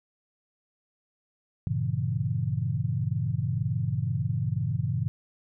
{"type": "chord", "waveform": "sine", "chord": "G diminished seventh", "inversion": "none", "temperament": "equal", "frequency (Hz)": [98, 116.54, 138.59, 164.81], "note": ["G2", "Bb2", "Db3", "Fb3"], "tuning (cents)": [0, 0, 0, 0], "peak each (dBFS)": [-32, -29, -30, -33], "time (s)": [1.67, 5.08], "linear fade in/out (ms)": 0, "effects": []}